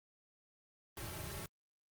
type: noise with comb filter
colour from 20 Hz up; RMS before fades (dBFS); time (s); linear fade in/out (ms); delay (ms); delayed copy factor
pink; -44; 0.97-1.46; 2; 4.1; -1
effects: Opus 32 kbps